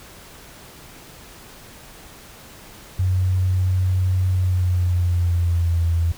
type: tone with pitch glide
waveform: sine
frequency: 92.5 to 83.85 Hz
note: F#2 to E2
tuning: 0 to +30 cents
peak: -16 dBFS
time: 2.99-6.12 s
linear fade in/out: 5 ms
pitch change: -170 cents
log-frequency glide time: 4.31-5.87 s
effects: pink hiss -43 dBFS RMS until 6.17 s